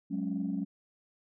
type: chord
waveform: sine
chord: F# suspended second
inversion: none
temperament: equal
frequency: 185 / 207.7 / 277.2 Hz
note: F#3 / G#3 / C#4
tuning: 0 / 0 / 0 cents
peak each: -34 dBFS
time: 0.1-0.65 s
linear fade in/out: 20 ms
effects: tanh soft clip ceiling -23 dBFS